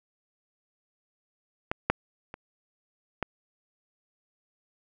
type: clicks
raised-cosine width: 0.5 ms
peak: -12 / -6 / -24 / -13 dBFS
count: 4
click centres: 1.715 / 1.9 / 2.341 / 3.227 s
effects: none